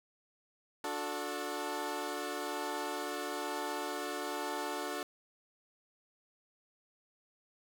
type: chord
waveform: 15% pulse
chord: D major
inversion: none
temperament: equal with one note detuned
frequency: 293.7 / 363.2 / 440 Hz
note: D4 / F#4 / A4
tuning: 0 / -32 / 0 cents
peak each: -34 dBFS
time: 0.84-5.03 s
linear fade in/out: 2 ms
effects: none

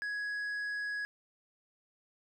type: tone with tanh clipping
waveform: sine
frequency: 1670 Hz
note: G#6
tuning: 9 cents sharp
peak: -35 dBFS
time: 0.02-1.05 s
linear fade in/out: 0 ms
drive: 5 dB
effects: none

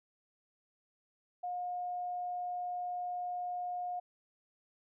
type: tone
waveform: sine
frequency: 716 Hz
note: F5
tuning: 43 cents sharp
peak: -35 dBFS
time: 1.43-4 s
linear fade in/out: 10 ms
effects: none

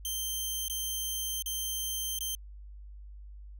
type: tone with dropouts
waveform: 10% pulse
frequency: 3136 Hz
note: G7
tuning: in tune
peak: -24 dBFS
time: 0.05-2.35 s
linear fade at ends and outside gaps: 1 ms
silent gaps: 0.682-0.698 / 1.423-1.46 / 2.188-2.207 s
effects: added 50 Hz sine -44 dBFS peak until 3.59 s

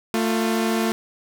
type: tone pair together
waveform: sawtooth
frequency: 223.2 / 351.6 Hz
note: A3 / F4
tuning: +25 / +12 cents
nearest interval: minor sixth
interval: 787 cents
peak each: -17 / -21 dBFS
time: 0.14-0.92 s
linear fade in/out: 0 ms
effects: none

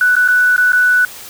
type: tone with dropouts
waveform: sine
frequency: 1485 Hz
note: F#6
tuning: 6 cents sharp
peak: -8 dBFS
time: 0.01-1.05 s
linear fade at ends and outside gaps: 2 ms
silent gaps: 0.154-0.165 / 0.278-0.285 / 0.563-0.579 / 0.721-0.731 s
effects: white hiss -33 dBFS RMS until 1.29 s

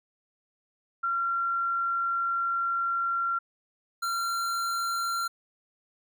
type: tone pair in turn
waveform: sine / square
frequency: 1372 / 1372 Hz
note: F6 / F6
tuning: -31 / -31 cents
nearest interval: unison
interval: 0 cents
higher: neither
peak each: -25 / -28 dBFS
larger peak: first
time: 1.03-3.39 / 4.02-5.28 s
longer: first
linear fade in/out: 10 ms
effects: none

